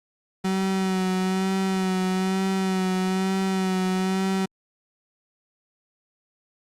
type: tone with vibrato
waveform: 35% pulse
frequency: 188.6 Hz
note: F#3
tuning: 33 cents sharp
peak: -20 dBFS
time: 0.44-4.46 s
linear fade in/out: 10 ms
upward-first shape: sine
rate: 1.1 Hz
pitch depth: 26 cents each way
effects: low-pass 10000 Hz 12 dB/octave + Opus 48 kbps